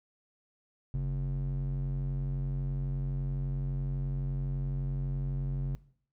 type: tone with band-pass filter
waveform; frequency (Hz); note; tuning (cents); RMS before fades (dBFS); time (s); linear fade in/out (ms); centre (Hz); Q
square; 45.92; F#1; -12; -32; 0.94-5.75; 0; 110; 6
effects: noise-tail reverb RT60 0.6 s tail -20 dB re dry